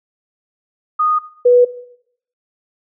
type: tone pair in turn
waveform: sine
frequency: 1236 / 490.5 Hz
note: D#6 / B4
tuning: -12 / -12 cents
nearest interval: octave + major third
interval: 1600 cents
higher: first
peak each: -12 / -6 dBFS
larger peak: second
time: 0.99-1.19 / 1.45-1.65 s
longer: neither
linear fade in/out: 10 ms
effects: noise-tail reverb RT60 0.7 s tail -17 dB re dry